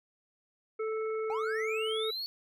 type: harmonic tone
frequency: 438.9 Hz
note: A4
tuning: 4 cents flat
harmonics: 1 / 3 / 5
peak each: -31 / -41 / -47 dBFS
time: 0.79-2.11 s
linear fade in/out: 10 ms
type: linear sweep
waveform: triangle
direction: up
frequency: 780 to 4482 Hz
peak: -33 dBFS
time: 1.3-2.26 s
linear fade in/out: 0 ms
effects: none